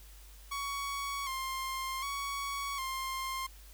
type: tone with vibrato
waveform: sawtooth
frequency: 1088 Hz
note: C#6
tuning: 33 cents flat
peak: -31 dBFS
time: 0.51-3.47 s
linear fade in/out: 10 ms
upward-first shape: square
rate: 0.66 Hz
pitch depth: 50 cents each way
effects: added 50 Hz sine -51 dBFS peak until 3.73 s + white hiss -58 dBFS RMS until 3.73 s